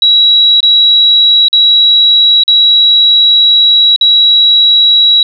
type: tone with dropouts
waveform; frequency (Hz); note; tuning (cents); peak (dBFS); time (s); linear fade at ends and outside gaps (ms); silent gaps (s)
sine; 3885; B7; -29; -3; 0.02-5.23; 2; 0.605-0.629 / 1.484-1.529 / 2.436-2.479 / 3.962-4.011
effects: none